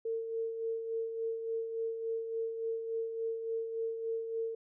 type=tone with tremolo; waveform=sine; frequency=453.2 Hz; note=A#4; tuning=49 cents flat; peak=-31 dBFS; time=0.05-4.55 s; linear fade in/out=5 ms; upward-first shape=sine; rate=3.5 Hz; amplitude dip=50%; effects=none